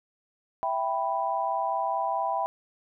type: chord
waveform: sine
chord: E minor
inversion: none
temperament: equal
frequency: 659.3 / 784 / 987.8 Hz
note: E5 / G5 / B5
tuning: 0 / 0 / 0 cents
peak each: -31 / -29 / -29 dBFS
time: 0.63-2.46 s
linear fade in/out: 0 ms
effects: none